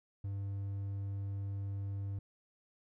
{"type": "tone", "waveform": "triangle", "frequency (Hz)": 99.1, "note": "G2", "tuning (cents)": 19, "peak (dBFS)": -34, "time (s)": [0.24, 2.19], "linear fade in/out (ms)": 5, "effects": []}